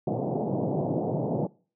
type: band-pass noise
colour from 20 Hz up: pink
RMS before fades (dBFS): -28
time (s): 0.07-1.47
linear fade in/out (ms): 5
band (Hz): 120 to 780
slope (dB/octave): 48
effects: noise-tail reverb RT60 0.4 s tail -23 dB re dry